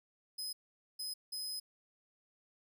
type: tone bursts at uneven times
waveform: sawtooth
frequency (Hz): 5050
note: D#8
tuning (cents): +25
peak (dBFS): -36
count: 3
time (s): 0.38-0.53 / 0.99-1.14 / 1.32-1.6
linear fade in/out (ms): 10
effects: none